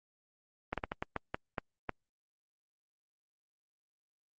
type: slowing click train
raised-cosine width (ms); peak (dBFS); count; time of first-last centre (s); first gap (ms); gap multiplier
0.5; -18; 9; 0.73-1.893; 47; 1.31
effects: Opus 24 kbps